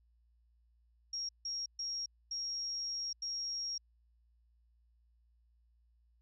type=tone bursts at uneven times; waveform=sine; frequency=5588 Hz; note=F8; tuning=in tune; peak=-36 dBFS; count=5; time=1.13-1.29 / 1.45-1.66 / 1.79-2.06 / 2.31-3.13 / 3.22-3.78 s; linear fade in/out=5 ms; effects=added 58 Hz sine -67 dBFS peak until 6.21 s